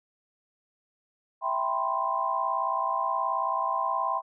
sine chord, C major seventh, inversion first, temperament equal, 659.3 / 784 / 987.8 / 1046.5 Hz, E5 / G5 / B5 / C6, 0 / 0 / 0 / 0 cents, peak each -34 / -32 / -31 / -28 dBFS, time 1.41-4.22 s, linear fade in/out 50 ms, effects none

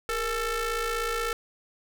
sawtooth ring-modulated tone, 437.9 Hz, A4, 8 cents flat, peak -20 dBFS, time 0.09-1.33 s, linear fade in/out 0 ms, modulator 904 Hz, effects none

